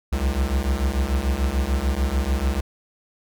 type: beating tone pair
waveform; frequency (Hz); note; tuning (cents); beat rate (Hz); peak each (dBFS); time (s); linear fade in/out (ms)
square; 63.1 / 69.9; B1 / C#2; +38 / +15; 6.8; -24 / -23; 0.12-2.61; 10
effects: none